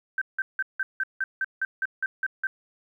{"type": "tone bursts", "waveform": "sine", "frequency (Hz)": 1554, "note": "G6", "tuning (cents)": -16, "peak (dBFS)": -23, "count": 12, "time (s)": [0.18, 2.47], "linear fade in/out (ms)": 2, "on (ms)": 35, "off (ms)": 170, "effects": ["10-bit"]}